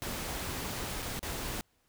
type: noise with dropouts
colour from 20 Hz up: pink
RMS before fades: -37 dBFS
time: 0.02-1.61 s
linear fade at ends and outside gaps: 0 ms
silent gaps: 1.021-1.025 / 1.192-1.229 s
effects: pink hiss -72 dBFS RMS until 1.88 s